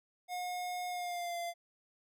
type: tone with pitch glide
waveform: square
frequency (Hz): 720 to 689.1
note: F#5 to F5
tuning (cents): -47 to -23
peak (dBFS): -37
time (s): 0.28-1.54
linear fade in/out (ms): 50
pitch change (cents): -76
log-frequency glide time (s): 0.89-1.37
effects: none